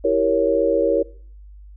sine chord, E diminished seventh, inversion none, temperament equal, 329.6 / 392 / 466.2 / 554.4 Hz, E4 / G4 / Bb4 / Db5, 0 / 0 / 0 / 0 cents, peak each -23 / -24 / -19 / -19 dBFS, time 0.04-1.03 s, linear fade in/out 10 ms, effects noise-tail reverb RT60 0.5 s tail -21 dB re dry + added 50 Hz sine -39 dBFS peak until 1.76 s

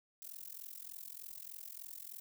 violet noise with amplitude modulation, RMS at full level -45 dBFS, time 0.22-2.2 s, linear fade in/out 0 ms, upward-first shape sine, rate 43.3 Hz, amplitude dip 95%, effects none

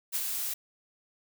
blue noise with ADSR envelope, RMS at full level -29 dBFS, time 0.12-0.54 s, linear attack 35 ms, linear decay 41 ms, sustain -4 dB, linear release 7 ms, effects none

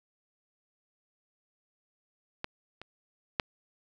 clicks, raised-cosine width 0.3 ms, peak -17 / -27 / -10 dBFS, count 3, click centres 2.444 / 2.816 / 3.398 s, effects none

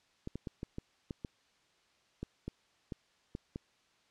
clicks, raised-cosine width 3 ms, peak -26 dBFS, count 12, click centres 0.274 / 0.356 / 0.472 / 0.631 / 0.784 / 1.108 / 1.248 / 2.23 / 2.48 / 2.922 / 3.351 / 3.559 s, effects white hiss -70 dBFS RMS until 4.1 s + low-pass 5000 Hz 12 dB/octave

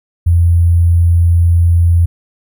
sine tone with sample-and-hold, 85.4 Hz, F2, 38 cents flat, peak -6 dBFS, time 0.26-2.06 s, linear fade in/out 10 ms, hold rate 11025 Hz, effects none

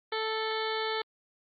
harmonic tone, 440 Hz, A4, in tune, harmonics 1 / 2 / 3 / 4 / 5 / 7 / 8 / 9 / 10, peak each -33 / -36 / -38 / -39 / -40 / -41 / -42 / -43 / -43 dBFS, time 0.12-1.02 s, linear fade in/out 5 ms, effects Opus 32 kbps

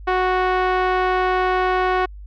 5% pulse tone with low-pass filter, 369 Hz, F#4, 5 cents flat, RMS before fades -19 dBFS, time 0.07-2.06 s, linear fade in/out 10 ms, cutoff 1100 Hz, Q 0.81, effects added 50 Hz sine -34 dBFS peak until 2.26 s

